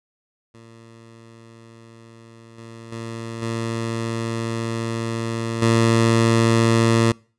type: tone with level steps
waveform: 15% pulse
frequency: 114.5 Hz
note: A#2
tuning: 31 cents flat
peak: -37 / -31 / -23 / -17 / -8 dBFS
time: 0.54-7.12 s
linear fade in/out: 5 ms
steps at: 2.58 / 2.92 / 3.42 / 5.62 s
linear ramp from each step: 5 ms
effects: noise-tail reverb RT60 0.4 s tail -25 dB re dry + resampled to 22050 Hz